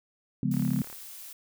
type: chord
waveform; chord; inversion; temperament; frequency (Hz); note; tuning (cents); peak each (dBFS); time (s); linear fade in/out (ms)
sine; C# dominant seventh; none; just; 138.59 / 173.24 / 207.9 / 249.5; C#3 / E#3 / G#3 / B3; 0 / -14 / +2 / +18; -30; 0.43-0.82; 2
type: noise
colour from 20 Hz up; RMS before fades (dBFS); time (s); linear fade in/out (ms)
blue; -44; 0.51-1.33; 5
type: click train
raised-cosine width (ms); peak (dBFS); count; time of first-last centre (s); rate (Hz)
0.5; -31; 15; 0.54-0.928; 36.1
effects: none